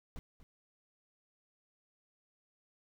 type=noise with echo; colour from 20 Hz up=brown; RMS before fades=-43 dBFS; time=0.16-0.19 s; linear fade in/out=0 ms; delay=240 ms; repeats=1; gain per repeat=-13 dB; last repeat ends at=0.43 s; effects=none